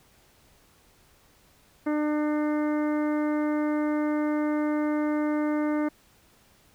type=harmonic tone; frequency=300 Hz; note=D4; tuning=37 cents sharp; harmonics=1 / 2 / 3 / 4 / 5 / 6 / 7; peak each=-24 / -32 / -38 / -39 / -42 / -45 / -44 dBFS; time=1.86-5.89 s; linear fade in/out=10 ms; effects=pink hiss -60 dBFS RMS until 6.74 s